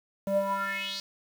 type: tone with band-pass filter sweep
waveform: square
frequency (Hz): 196.3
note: G3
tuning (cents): +3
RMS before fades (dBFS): -30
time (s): 0.27-1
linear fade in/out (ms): 2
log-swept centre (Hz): 430 to 4800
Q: 5.3
effects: 8-bit

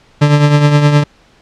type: tone with tremolo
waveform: 40% pulse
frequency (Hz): 146.83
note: D3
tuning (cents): 0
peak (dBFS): -3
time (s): 0.21-1.04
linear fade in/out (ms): 10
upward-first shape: triangle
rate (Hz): 9.6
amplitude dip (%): 60
effects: pink hiss -48 dBFS RMS until 1.41 s + low-pass 5000 Hz 12 dB/octave

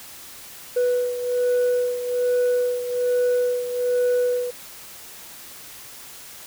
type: beating tone pair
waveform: sine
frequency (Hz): 492.6 / 493.8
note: B4 / B4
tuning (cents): -5 / 0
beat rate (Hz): 1.2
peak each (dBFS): -18 / -23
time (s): 0.76-4.51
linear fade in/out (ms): 10
effects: tanh soft clip ceiling -16 dBFS + white hiss -41 dBFS RMS until 6.46 s

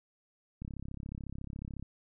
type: click train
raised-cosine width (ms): 5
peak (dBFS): -29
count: 42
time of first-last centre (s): 0.62-1.826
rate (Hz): 34
effects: none

